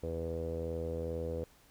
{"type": "tone with low-pass filter", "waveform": "sawtooth", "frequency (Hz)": 82.41, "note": "E2", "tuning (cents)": 0, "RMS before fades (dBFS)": -37, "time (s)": [0.03, 1.44], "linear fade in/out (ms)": 0, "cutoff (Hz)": 490, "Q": 7.7, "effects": ["pink hiss -63 dBFS RMS until 1.7 s"]}